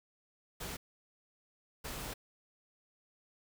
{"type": "noise bursts at uneven times", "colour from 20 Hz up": "pink", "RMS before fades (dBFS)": -42, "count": 2, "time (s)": [[0.6, 0.77], [1.84, 2.14]], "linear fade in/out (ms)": 10, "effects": []}